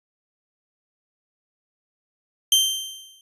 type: tone with exponential decay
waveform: sawtooth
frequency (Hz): 3136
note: G7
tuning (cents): 0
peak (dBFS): -9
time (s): 2.52-3.21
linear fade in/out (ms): 2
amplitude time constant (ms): 150
effects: resampled to 32000 Hz